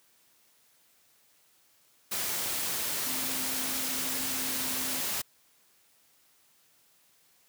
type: tone in noise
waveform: sine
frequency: 260 Hz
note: C4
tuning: 11 cents flat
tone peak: -42 dBFS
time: 3.06-5.01 s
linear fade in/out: 10 ms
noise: white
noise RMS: -32 dBFS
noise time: 2.11-5.22 s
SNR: -13 dB
effects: white hiss -65 dBFS RMS until 7.48 s + high-pass 80 Hz 12 dB/octave